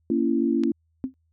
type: chord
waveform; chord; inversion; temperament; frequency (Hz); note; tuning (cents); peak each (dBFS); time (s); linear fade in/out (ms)
sine; A# diminished; none; just; 233.1 / 279.7 / 335.6; A#3 / C#4 / E4; 0 / +16 / +31; -24; 0.1-0.72; 2
type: click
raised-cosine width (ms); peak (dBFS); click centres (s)
0.2; -20; 0.636
type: tone with exponential decay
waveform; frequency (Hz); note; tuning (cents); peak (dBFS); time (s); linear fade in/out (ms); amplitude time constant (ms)
sine; 261.6; C4; 0; -20; 1.04-1.14; 0; 21
effects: added 81 Hz sine -65 dBFS peak until 1.32 s